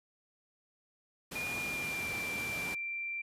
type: noise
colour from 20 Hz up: pink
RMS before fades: -41 dBFS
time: 1.31-2.75 s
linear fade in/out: 10 ms
type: tone with pitch glide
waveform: sine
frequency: 2427 to 2357 Hz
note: D#7 to D7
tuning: -44 to +6 cents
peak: -35 dBFS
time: 1.35-3.22 s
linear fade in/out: 10 ms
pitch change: -50 cents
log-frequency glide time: 1.52-2.1 s
effects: high-pass 100 Hz 12 dB/octave + resampled to 32000 Hz